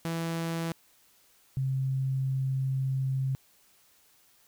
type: tone pair in turn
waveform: sawtooth / sine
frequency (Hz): 165.6 / 133.08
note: E3 / C3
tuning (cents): +8 / +30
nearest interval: major third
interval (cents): 378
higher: first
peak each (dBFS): -26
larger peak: neither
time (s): 0.05-0.72 / 1.57-3.35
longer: second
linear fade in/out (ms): 0
effects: white hiss -63 dBFS RMS until 4.47 s